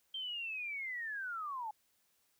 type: linear sweep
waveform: sine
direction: down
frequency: 3166 to 830.6 Hz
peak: -38 dBFS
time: 0.14-1.71 s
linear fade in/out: 5 ms
effects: white hiss -75 dBFS RMS until 2.39 s